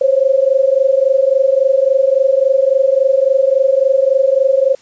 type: tone pair together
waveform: sine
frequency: 524.4 / 548 Hz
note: C5 / C#5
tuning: +4 / -20 cents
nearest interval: minor second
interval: 76 cents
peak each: -12 dBFS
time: 0.01-4.75 s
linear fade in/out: 5 ms
effects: white hiss -48 dBFS RMS until 4.81 s + resampled to 16000 Hz